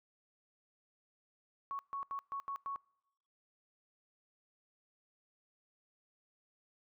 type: tone bursts at uneven times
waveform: sine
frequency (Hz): 1110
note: C#6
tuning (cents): +2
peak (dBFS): -37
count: 6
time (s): 1.71-1.79 / 1.93-2.03 / 2.11-2.19 / 2.32-2.4 / 2.48-2.56 / 2.66-2.76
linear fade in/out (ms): 0
effects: noise-tail reverb RT60 0.9 s tail -26 dB re dry